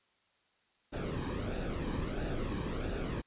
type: noise with flanger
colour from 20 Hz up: brown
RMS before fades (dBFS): -36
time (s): 0.92-3.22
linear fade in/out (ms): 20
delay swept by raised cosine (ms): 0.94 to 1.48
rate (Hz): 1.5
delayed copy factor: -0.6
effects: white hiss -72 dBFS RMS until 3.26 s + resampled to 8000 Hz